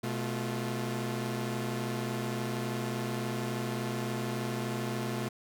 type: tone cluster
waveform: sawtooth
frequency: 124.7 / 216.5 / 350.6 Hz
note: B2 / A3 / F4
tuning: +17 / -28 / +7 cents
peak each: -31 / -32 / -35 dBFS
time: 0.03-5.29 s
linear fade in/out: 10 ms
effects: none